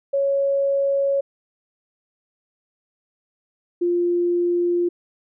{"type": "tone pair in turn", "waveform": "sine", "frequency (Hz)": [554.4, 349.3], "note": ["C#5", "F4"], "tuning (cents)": [0, 0], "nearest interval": "minor sixth", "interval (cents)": 800, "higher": "first", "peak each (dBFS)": -17, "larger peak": "neither", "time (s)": [[0.13, 1.21], [3.81, 4.89]], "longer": "neither", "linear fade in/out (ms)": 10, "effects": []}